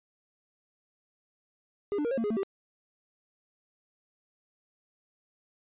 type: tone with pitch steps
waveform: triangle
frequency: 407 / 296 / 470.7 / 541 / 228.4 / 415.3 / 223.9 / 390.1 Hz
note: G#4 / D4 / A#4 / C#5 / A#3 / G#4 / A3 / G4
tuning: -35 / +14 / +17 / -42 / -35 / 0 / +30 / -8 cents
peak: -25 dBFS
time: 1.92-2.432 s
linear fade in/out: 0 ms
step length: 64 ms
effects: resampled to 8000 Hz